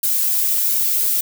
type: noise with flanger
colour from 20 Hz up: violet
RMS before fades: -18 dBFS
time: 0.03-1.21 s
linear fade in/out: 5 ms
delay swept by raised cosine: 1.3 to 3.3 ms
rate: 1.4 Hz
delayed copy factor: +0.5
effects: none